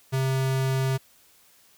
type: tone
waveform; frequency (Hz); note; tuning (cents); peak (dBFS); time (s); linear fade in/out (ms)
square; 132.7; C3; +25; -23; 0.12-0.98; 20
effects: white hiss -58 dBFS RMS until 1.77 s